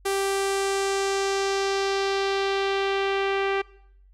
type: tone with low-pass filter sweep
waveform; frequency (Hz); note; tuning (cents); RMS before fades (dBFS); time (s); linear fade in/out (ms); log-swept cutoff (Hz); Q
sawtooth; 392; G4; 0; -25; 0.05-3.62; 10; 11000 to 2500; 1.6
effects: noise-tail reverb RT60 0.7 s tail -21 dB re dry + added 47 Hz sine -51 dBFS peak until 4.13 s